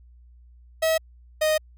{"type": "tone pair in turn", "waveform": "45% pulse", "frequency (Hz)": [643, 620.4], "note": ["E5", "D#5"], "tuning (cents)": [-43, -5], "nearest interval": "minor second", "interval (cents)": 62, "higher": "first", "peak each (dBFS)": -19, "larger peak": "neither", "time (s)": [[0.82, 0.98], [1.41, 1.58]], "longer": "second", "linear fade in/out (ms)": 10, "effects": ["added 60 Hz sine -48 dBFS peak until 1.77 s"]}